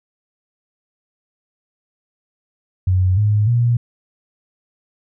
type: tone with pitch steps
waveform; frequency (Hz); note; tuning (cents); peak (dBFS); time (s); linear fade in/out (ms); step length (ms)
sine; 92.5 / 105.03 / 119.27; F#2 / G#2 / A#2; 0 / +20 / +40; -12; 2.87-3.77; 5; 300
effects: none